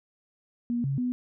sine tone with pitch steps, 238.7 / 137.4 / 248.1 Hz, A#3 / C#3 / B3, +41 / -15 / +8 cents, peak -25 dBFS, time 0.7-1.12 s, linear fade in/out 0 ms, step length 140 ms, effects none

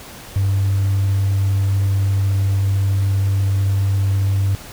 triangle tone, 98 Hz, G2, in tune, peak -11 dBFS, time 0.36-4.55 s, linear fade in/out 0 ms, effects tanh soft clip ceiling -10 dBFS + pink hiss -37 dBFS RMS until 4.72 s

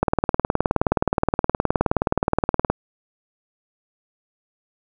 click train, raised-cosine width 1 ms, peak -3 dBFS, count 52, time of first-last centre 0.03-2.7 s, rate 19.1 Hz, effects none

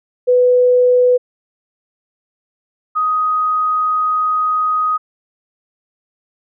sine tone pair in turn, 496.6 / 1251.4 Hz, B4 / D#6, +9 / +10 cents, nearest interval octave + major third, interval 1601 cents, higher second, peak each -8 / -13 dBFS, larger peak first, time 0.27-1.18 / 2.95-4.98 s, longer second, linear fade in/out 20 ms, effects none

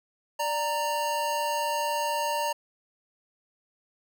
square tone pair together, 590.3 / 927 Hz, D5 / A#5, +9 / -10 cents, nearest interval minor sixth, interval 781 cents, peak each -32 / -28 dBFS, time 0.39-2.53 s, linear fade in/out 10 ms, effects none

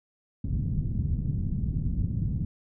white low-pass noise, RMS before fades -28 dBFS, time 0.44-2.45 s, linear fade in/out 5 ms, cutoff 170 Hz, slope 24 dB/octave, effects none

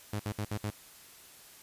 sawtooth tone bursts, 104.8 Hz, G#2, 16 cents sharp, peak -28 dBFS, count 5, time 0.13-0.703 s, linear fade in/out 5 ms, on 65 ms, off 62 ms, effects white hiss -54 dBFS RMS until 1.62 s + resampled to 32000 Hz

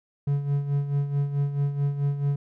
triangle tone with tremolo, 142.1 Hz, C#3, 43 cents sharp, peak -18 dBFS, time 0.27-2.36 s, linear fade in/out 5 ms, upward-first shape sine, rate 4.6 Hz, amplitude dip 65%, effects none

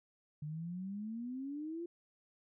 sine exponential sweep, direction up, 146.83 to 349.2 Hz, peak -39 dBFS, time 0.42-1.86 s, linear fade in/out 5 ms, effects none

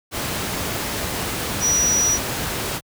sine tone in noise, 5830 Hz, F#8, 26 cents flat, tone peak -16 dBFS, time 1.6-2.19 s, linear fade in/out 50 ms, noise pink, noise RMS -25 dBFS, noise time 0.11-2.81 s, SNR +6 dB, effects high-pass 60 Hz 12 dB/octave

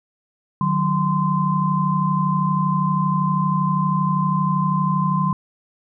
sine tone cluster, 153 / 185.6 / 1035 Hz, D#3 / F#3 / C6, -29 / +6 / -19 cents, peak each -21 dBFS, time 0.61-5.33 s, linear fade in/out 2 ms, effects none

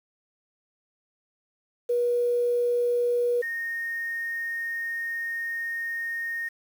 sine tone pair in turn, 482.7 / 1847.9 Hz, B4 / A#6, -40 / -16 cents, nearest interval octave + major seventh, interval 2324 cents, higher second, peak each -21 / -28 dBFS, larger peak first, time 1.89-3.42 / 3.42-6.49 s, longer second, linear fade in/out 10 ms, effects 8-bit

